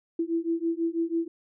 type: beating tone pair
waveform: sine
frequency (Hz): 329.6 / 335.7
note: E4 / E4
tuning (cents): 0 / +32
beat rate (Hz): 6.1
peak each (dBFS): -28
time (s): 0.19-1.28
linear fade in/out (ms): 5
effects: none